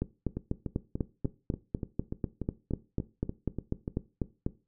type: two click trains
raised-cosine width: 3 ms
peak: -20 / -16 dBFS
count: 13 / 19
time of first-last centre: 0.37-3.879 / 0.02-4.464 s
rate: 3.42 / 4.05 Hz
effects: noise-tail reverb RT60 0.3 s tail -17 dB re dry